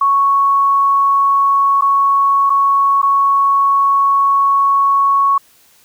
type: tone with dropouts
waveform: sine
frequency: 1108.7 Hz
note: C#6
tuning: in tune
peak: -9 dBFS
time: 0.01-5.38 s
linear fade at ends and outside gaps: 5 ms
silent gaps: 1.811-1.82 / 2.497-2.501 / 3.018-3.028 s
effects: white hiss -50 dBFS RMS until 5.84 s